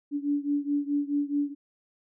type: beating tone pair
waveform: sine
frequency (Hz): 286.4 / 291.1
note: D4 / D4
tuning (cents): -43 / -15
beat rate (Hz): 4.7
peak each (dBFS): -27 / -29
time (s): 0.11-1.55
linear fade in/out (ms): 50
effects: none